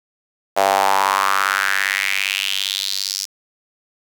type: tone with high-pass filter sweep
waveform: sawtooth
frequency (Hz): 97.5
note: G2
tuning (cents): -9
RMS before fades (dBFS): -19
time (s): 0.56-3.26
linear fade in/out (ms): 20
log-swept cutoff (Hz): 660 to 5400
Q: 4.1
effects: 7-bit